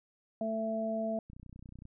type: harmonic tone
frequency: 221.6 Hz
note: A3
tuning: 13 cents sharp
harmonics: 1 / 2 / 3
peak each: -35 / -44 / -33 dBFS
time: 0.41-1.19 s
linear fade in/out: 2 ms
type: click train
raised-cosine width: 5 ms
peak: -37 dBFS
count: 18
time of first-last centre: 1.3-1.854 s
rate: 30.7 Hz
effects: none